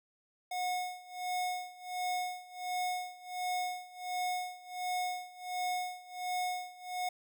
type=tone with tremolo; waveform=square; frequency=727 Hz; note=F#5; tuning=31 cents flat; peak=-32 dBFS; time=0.51-7.09 s; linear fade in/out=5 ms; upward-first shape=sine; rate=1.4 Hz; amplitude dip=90%; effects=none